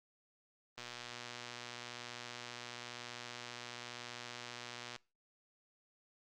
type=click train; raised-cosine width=0.2 ms; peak=-28 dBFS; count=507; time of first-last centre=0.78-4.962 s; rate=121 Hz; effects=noise-tail reverb RT60 0.3 s tail -23 dB re dry + Opus 32 kbps